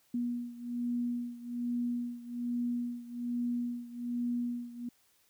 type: beating tone pair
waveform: sine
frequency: 240.7 / 241.9 Hz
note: B3 / B3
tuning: -44 / -36 cents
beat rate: 1.2 Hz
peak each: -34 / -37 dBFS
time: 0.14-4.89 s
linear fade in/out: 5 ms
effects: white hiss -69 dBFS RMS until 5.29 s